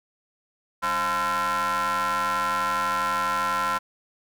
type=ring-modulated tone; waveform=40% pulse; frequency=164.81 Hz; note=E3; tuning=in tune; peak=-19 dBFS; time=0.82-3.79 s; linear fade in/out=20 ms; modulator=1190 Hz; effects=none